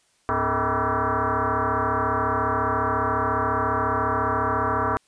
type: tone with frequency modulation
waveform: sine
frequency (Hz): 106.2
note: G#2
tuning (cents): +39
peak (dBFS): -20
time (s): 0.29-4.97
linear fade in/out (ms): 0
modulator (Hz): 178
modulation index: 7.6
effects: white hiss -64 dBFS RMS until 5.07 s + resampled to 22050 Hz